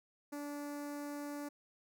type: tone with notch filter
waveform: sawtooth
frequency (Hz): 290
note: D4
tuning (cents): -22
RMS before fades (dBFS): -43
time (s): 0.32-1.49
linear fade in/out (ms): 10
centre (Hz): 3200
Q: 0.84
effects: none